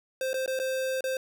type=tone with dropouts; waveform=square; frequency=523.3 Hz; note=C5; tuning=in tune; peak=-28 dBFS; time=0.21-1.17 s; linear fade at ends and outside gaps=2 ms; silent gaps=0.332-0.341 / 0.461-0.477 / 0.591-0.598 / 1.008-1.04 s; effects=none